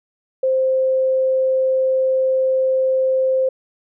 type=tone; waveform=sine; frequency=523.3 Hz; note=C5; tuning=in tune; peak=-14 dBFS; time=0.43-3.49 s; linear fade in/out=5 ms; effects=none